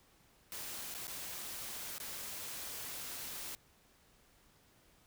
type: noise with dropouts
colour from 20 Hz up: white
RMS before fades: -44 dBFS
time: 0.52-3.55 s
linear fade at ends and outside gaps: 0 ms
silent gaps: 0.941-0.948 / 1.07-1.079 / 1.982-2.001 s
effects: pink hiss -67 dBFS RMS until 5.06 s